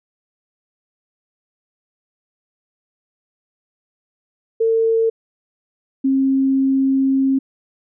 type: tone pair in turn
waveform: sine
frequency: 451.4 / 268.4 Hz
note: A4 / C4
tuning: +44 / +44 cents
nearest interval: major sixth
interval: 900 cents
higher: first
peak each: -13 dBFS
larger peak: neither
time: 4.6-5.1 / 6.04-7.39 s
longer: second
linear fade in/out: 10 ms
effects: none